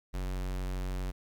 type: tone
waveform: square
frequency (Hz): 46.27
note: F#1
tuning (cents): +1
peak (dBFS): -33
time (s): 0.13-1.12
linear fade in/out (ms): 20
effects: 12-bit